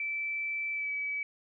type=tone with pitch glide; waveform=sine; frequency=2323 to 2287 Hz; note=D7 to D7; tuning=-20 to -47 cents; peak=-31 dBFS; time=0-1.23 s; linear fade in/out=2 ms; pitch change=-27 cents; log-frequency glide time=0.72-0.91 s; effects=none